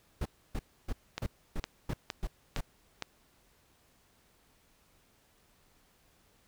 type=noise bursts; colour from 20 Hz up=brown; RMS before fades=-33 dBFS; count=8; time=0.21-2.608 s; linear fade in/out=5 ms; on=46 ms; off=290 ms
type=click train; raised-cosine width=0.2 ms; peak=-17 dBFS; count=5; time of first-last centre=1.18-3.023 s; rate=2.17 Hz
effects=pink hiss -67 dBFS RMS until 6.47 s